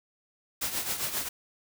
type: noise with tremolo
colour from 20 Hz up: white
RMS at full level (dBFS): -29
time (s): 0.61-1.29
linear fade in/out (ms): 10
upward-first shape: triangle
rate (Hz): 7.5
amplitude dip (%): 70
effects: none